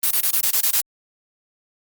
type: noise bursts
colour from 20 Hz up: blue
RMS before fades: -18 dBFS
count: 8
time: 0.03-0.809 s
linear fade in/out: 5 ms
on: 79 ms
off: 21 ms
effects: Opus 32 kbps